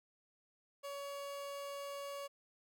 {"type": "tone", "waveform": "30% pulse", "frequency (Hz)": 563, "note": "C#5", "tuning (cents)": 27, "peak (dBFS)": -40, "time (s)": [0.83, 2.28], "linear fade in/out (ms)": 20, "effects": []}